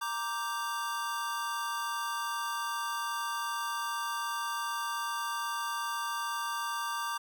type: chord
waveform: square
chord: G minor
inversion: first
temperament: equal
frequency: 932.3 / 1174.7 / 1568 Hz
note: Bb5 / D6 / G6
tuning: 0 / 0 / 0 cents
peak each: -38 / -36 / -40 dBFS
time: 0.01-7.18 s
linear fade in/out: 10 ms
effects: none